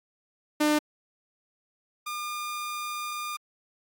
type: tone pair in turn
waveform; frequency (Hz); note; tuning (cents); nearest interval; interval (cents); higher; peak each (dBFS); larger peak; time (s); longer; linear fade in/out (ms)
sawtooth; 300.5 / 1207.9; D4 / D6; +40 / +48; 2 octaves; 2408; second; -17 / -28; first; 0.6-0.79 / 2.06-3.37; second; 10
effects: AAC 64 kbps